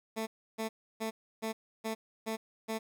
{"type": "tone bursts", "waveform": "15% pulse", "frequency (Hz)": 221.7, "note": "A3", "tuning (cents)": 13, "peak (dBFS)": -27, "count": 7, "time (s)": [0.16, 2.79], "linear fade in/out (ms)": 20, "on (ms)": 110, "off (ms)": 310, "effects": []}